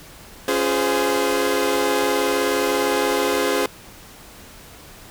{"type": "chord", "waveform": "sawtooth", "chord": "Db major seventh", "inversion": "none", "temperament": "equal with one note detuned", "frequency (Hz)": [277.2, 349.2, 415.3, 514.9], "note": ["Db4", "F4", "Ab4", "C5"], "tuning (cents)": [0, 0, 0, -28], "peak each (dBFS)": [-22, -22, -18, -19], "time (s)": [0.48, 3.66], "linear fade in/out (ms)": 2, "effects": ["pink hiss -43 dBFS RMS until 5.1 s"]}